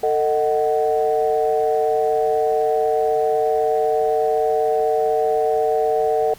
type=chord; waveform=sine; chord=D# diminished; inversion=second; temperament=just; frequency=448 / 622.3 / 746.7 Hz; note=A4 / D#5 / F#5; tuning=+31 / 0 / +16 cents; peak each=-18 / -22 / -20 dBFS; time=0.03-6.34 s; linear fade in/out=5 ms; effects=tanh soft clip ceiling -7 dBFS + pink hiss -45 dBFS RMS until 6.38 s